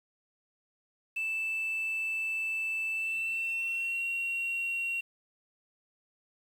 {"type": "tone with pitch glide", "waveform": "sine", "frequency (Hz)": [2643, 2741], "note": ["E7", "F7"], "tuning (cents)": [4, -33], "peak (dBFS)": -28, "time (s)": [1.16, 5.01], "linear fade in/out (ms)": 10, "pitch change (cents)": 63, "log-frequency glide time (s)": [2.9, 4.03], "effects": ["tanh soft clip ceiling -28 dBFS", "9-bit"]}